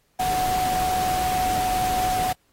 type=tone in noise; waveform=sine; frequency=740 Hz; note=F#5; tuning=in tune; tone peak=-21 dBFS; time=0.19-2.33 s; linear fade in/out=10 ms; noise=pink; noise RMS=-30 dBFS; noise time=0.19-2.33 s; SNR=+6 dB; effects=pink hiss -66 dBFS RMS until 2.52 s + AAC 48 kbps